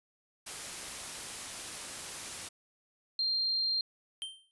white noise, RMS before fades -41 dBFS, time 0.46-2.49 s, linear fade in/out 10 ms
sine tone, 4186 Hz, C8, in tune, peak -28 dBFS, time 3.19-3.81 s, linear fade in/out 2 ms
square tone with exponential decay, 3136 Hz, G7, in tune, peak -34 dBFS, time 4.22-4.51 s, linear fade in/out 0 ms, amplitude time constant 61 ms
effects resampled to 24000 Hz

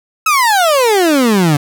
30% pulse exponential sweep, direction down, 1318.5 to 140 Hz, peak -6 dBFS, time 0.26-1.57 s, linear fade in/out 5 ms, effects none

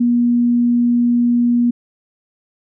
sine tone, 240 Hz, B3, 49 cents flat, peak -11 dBFS, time 0-1.71 s, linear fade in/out 10 ms, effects none

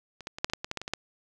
clicks, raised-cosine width 0.2 ms, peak -26 / -18 / -21 / -7 / -19 / -8 / -16 / -14 / -15 / -20 / -18 / -11 dBFS, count 12, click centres 0.207 / 0.271 / 0.385 / 0.445 / 0.499 / 0.535 / 0.645 / 0.714 / 0.773 / 0.816 / 0.879 / 0.936 s, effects none

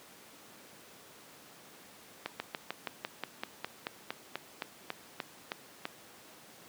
slowing click train, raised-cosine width 0.3 ms, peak -18 dBFS, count 17, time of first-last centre 2.26-5.854 s, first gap 140 ms, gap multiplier 1.06, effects pink hiss -54 dBFS RMS until 6.68 s + high-pass 200 Hz 12 dB/octave

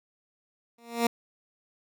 15% pulse tone with exponential growth, 234.2 Hz, A#3, 8 cents sharp, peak -13 dBFS, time 0.78-1.07 s, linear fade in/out 5 ms, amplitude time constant 62 ms, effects none

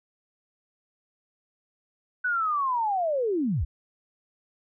sine linear sweep, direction down, 1502 to 49.01 Hz, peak -23 dBFS, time 2.24-3.65 s, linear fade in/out 10 ms, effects none

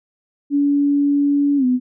sine tone with pitch glide, 285.3 to 251.3 Hz, C#4 to B3, +50 to +30 cents, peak -13 dBFS, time 0.5-1.8 s, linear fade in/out 50 ms, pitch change -220 cents, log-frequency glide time 1.57-1.65 s, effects none

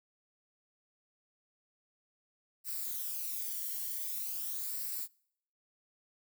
violet noise with flanger, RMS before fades -38 dBFS, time 2.64-5.08 s, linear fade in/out 50 ms, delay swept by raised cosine 0.3 to 0.81 ms, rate 0.45 Hz, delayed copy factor -0.55, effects noise-tail reverb RT60 0.7 s tail -26 dB re dry

